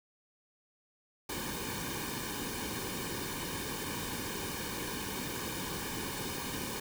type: noise with comb filter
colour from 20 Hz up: pink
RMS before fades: -38 dBFS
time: 1.29-6.8 s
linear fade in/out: 5 ms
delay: 1.5 ms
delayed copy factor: -0.75
effects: none